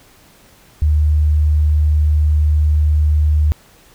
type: tone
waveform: sine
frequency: 75.7 Hz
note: D#2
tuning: 47 cents flat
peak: -10 dBFS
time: 0.82-3.52 s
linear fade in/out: 0 ms
effects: pink hiss -48 dBFS RMS until 3.94 s